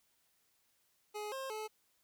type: tone with pitch steps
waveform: 25% pulse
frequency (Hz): 420.3 / 533 / 431.7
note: G#4 / C5 / A4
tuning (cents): +21 / +32 / -33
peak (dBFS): -36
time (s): 1.14-1.68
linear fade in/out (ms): 20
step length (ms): 180
effects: white hiss -75 dBFS RMS until 2.03 s